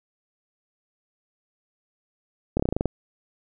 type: slowing click train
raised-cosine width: 2 ms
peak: -9 dBFS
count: 9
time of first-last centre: 2.57-2.857 s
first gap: 26 ms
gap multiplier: 1.09
effects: none